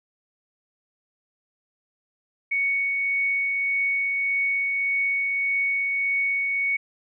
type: tone with tremolo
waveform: sine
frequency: 2226 Hz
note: C#7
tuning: 7 cents sharp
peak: -20 dBFS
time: 2.51-6.77 s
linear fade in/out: 10 ms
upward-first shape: triangle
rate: 1.7 Hz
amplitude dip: 25%
effects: none